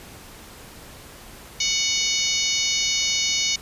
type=harmonic tone with a mistuned harmonic; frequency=737 Hz; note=F#5; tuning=7 cents flat; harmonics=3 / 4 / 5 / 6 / 7 / 8 / 9; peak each=-28 / -28 / -28 / -28 / -28 / -28 / -28 dBFS; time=1.6-3.56 s; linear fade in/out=5 ms; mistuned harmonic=3; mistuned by=+18 cents; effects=pink hiss -43 dBFS RMS until 3.61 s + resampled to 32000 Hz